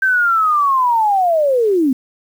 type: linear sweep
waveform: sine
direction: down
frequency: 1568 to 246.9 Hz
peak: -11 dBFS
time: 0.02-1.93 s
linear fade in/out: 5 ms
effects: 7-bit